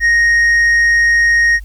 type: tone with tanh clipping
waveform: triangle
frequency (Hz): 1867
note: A#6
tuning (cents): +2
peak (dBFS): -9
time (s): 0-1.6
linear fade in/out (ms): 50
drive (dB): 8
effects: added 50 Hz sine -27 dBFS peak until 1.64 s + white hiss -53 dBFS RMS until 1.64 s